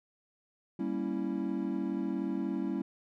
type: chord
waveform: triangle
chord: G diminished seventh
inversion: none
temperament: equal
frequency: 196 / 233.1 / 277.2 / 329.6 Hz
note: G3 / Bb3 / Db4 / Fb4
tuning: 0 / 0 / 0 / 0 cents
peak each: -34 / -36 / -34 / -34 dBFS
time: 0.79-2.82 s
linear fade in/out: 5 ms
effects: none